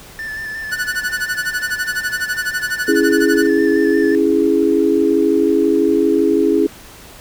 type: tone with vibrato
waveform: triangle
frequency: 1760 Hz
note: A6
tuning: in tune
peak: -22 dBFS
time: 0.19-4.15 s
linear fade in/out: 0 ms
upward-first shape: square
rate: 5.6 Hz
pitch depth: 22 cents each way
type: tone with tremolo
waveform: 45% pulse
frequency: 1478 Hz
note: F#6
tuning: 2 cents flat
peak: -16 dBFS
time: 0.71-3.47 s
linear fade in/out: 20 ms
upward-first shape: sine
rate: 12 Hz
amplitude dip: 100%
type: chord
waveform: sine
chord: C# minor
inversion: none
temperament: equal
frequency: 277.2 / 329.6 / 415.3 Hz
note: C#4 / E4 / G#4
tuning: 0 / 0 / 0 cents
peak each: -17 / -15 / -15 dBFS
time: 2.88-6.67 s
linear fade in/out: 5 ms
effects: pink hiss -39 dBFS RMS until 7.2 s